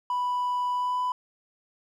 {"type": "tone with pitch glide", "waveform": "triangle", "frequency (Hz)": [987.8, 997], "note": ["B5", "B5"], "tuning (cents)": [0, 16], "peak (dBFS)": -22, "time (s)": [0.1, 1.12], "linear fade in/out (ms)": 2, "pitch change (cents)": 16, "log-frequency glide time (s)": [0.72, 1.01], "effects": ["tanh soft clip ceiling -19 dBFS"]}